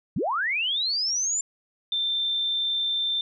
sine linear sweep, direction up, 110.5 to 7250 Hz, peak -23 dBFS, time 0.16-1.41 s, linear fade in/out 5 ms
sine tone, 3569 Hz, A7, 24 cents sharp, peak -23 dBFS, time 1.92-3.21 s, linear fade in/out 2 ms
effects none

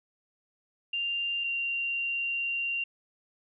sine tone pair in turn, 2790 / 2768 Hz, F7 / F7, -2 / -16 cents, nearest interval unison, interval 14 cents, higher first, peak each -28 dBFS, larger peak neither, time 0.93-1.44 / 1.44-2.84 s, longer second, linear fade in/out 5 ms, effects none

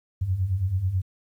sine beating tone pair, 87.31 / 96.51 Hz, F2 / G2, 0 / -27 cents, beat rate 9.2 Hz, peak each -29 / -23 dBFS, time 0.21-1.02 s, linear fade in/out 10 ms, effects 10-bit

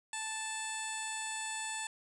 15% pulse tone with low-pass filter, 879 Hz, A5, 2 cents flat, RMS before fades -39 dBFS, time 0.13-1.87 s, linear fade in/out 2 ms, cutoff 7900 Hz, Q 5, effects none

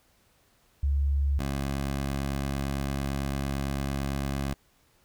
sine / 15% pulse tone pair in turn, 70.2 / 68.91 Hz, C#2 / C#2, +22 / -10 cents, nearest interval unison, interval 32 cents, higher first, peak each -22 dBFS, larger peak neither, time 0.83-1.39 / 1.39-4.54 s, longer second, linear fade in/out 5 ms, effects pink hiss -65 dBFS RMS until 5.04 s

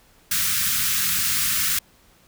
white band-stop noise, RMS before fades -22 dBFS, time 0.31-1.79 s, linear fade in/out 5 ms, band 220 to 1200 Hz, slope 48 dB/octave, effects pink hiss -56 dBFS RMS until 2.27 s

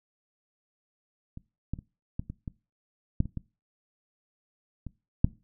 clicks, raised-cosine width 5 ms, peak -28 / -18 / -29 / -18 / -24 / -23 / -11 / -25 / -21 / -25 / -6 dBFS, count 11, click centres 1.374 / 1.736 / 1.789 / 2.195 / 2.3 / 2.478 / 3.204 / 3.256 / 3.373 / 4.867 / 5.245 s, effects noise-tail reverb RT60 0.3 s tail -21 dB re dry

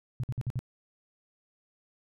sine tone bursts, 125 Hz, B2, 21 cents sharp, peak -28 dBFS, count 5, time 0.2-0.591 s, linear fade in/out 0 ms, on 35 ms, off 54 ms, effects none

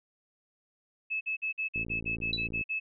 sine tone bursts, 2600 Hz, E7, 24 cents flat, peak -29 dBFS, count 11, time 1.1-2.8 s, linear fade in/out 20 ms, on 110 ms, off 49 ms
click train, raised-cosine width 3 ms, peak -28 dBFS, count 49, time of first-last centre 1.76-2.611 s, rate 56.4 Hz
sine tone with exponential decay, 3951 Hz, B7, in tune, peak -24 dBFS, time 2.33-2.47 s, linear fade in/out 2 ms, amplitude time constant 29 ms
effects none

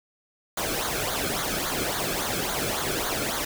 pink noise with flanger, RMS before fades -28 dBFS, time 0.57-3.45 s, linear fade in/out 5 ms, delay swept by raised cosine 0.37 to 1.08 ms, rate 3.6 Hz, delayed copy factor -0.7, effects none

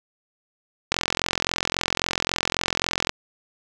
click train, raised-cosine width 0.2 ms, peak -3 dBFS, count 96, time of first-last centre 0.92-3.094 s, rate 43.7 Hz, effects none

